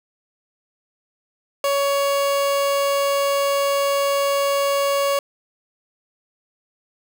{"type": "tone", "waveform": "30% pulse", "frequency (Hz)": 560, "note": "C#5", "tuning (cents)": 18, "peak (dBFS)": -15, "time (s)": [1.64, 5.19], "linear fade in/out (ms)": 2, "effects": []}